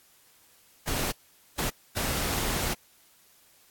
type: noise bursts at uneven times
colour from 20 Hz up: pink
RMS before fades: -29 dBFS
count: 3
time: 0.87-1.12 / 1.58-1.7 / 1.96-2.74 s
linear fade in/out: 10 ms
effects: white hiss -60 dBFS RMS until 3.7 s + AAC 64 kbps